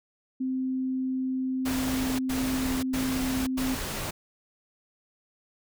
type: tone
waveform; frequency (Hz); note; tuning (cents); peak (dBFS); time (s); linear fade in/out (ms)
sine; 260; C4; -11; -26; 0.4-3.75; 10
type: noise bursts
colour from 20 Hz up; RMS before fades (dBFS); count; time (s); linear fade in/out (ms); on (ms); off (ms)
pink; -33; 4; 1.65-4.11; 10; 540; 100
effects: none